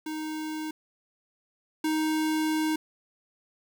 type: tone pair in turn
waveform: square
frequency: 311.1 / 312.3 Hz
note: D#4 / D#4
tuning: 0 / +7 cents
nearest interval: unison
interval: 7 cents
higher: second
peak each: -32 / -25 dBFS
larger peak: second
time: 0.06-0.71 / 1.84-2.76 s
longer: second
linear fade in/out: 5 ms
effects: 9-bit